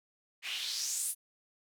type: noise with band-pass filter sweep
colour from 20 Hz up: white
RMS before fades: -36 dBFS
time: 0.42-1.15 s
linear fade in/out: 50 ms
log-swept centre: 2300 to 11000 Hz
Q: 3.3
effects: none